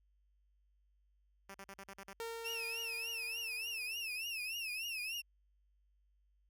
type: tone bursts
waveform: 5% pulse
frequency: 196 Hz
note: G3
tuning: in tune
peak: -37 dBFS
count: 7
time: 1.49-2.132 s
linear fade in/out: 5 ms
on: 54 ms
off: 44 ms
type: tone with exponential decay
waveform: sawtooth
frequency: 458.8 Hz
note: A#4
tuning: 28 cents flat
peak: -36 dBFS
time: 2.2-4.64 s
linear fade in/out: 0 ms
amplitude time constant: 530 ms
type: tone with vibrato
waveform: 35% pulse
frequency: 2641 Hz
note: E7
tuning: 3 cents sharp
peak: -37 dBFS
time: 2.44-5.22 s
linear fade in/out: 20 ms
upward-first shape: triangle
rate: 3.4 Hz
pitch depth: 160 cents each way
effects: added 50 Hz sine -70 dBFS peak until 6.49 s